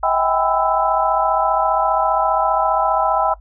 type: tone cluster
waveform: sine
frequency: 641 / 774 / 809 / 1001 / 1317 Hz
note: E5 / G5 / G#5 / B5 / E6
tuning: -49 / -22 / -46 / +23 / -2 cents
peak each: -21 dBFS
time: 0.03-3.34 s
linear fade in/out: 5 ms
effects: noise-tail reverb RT60 0.1 s tail -18 dB re dry + added 50 Hz sine -39 dBFS peak until 3.4 s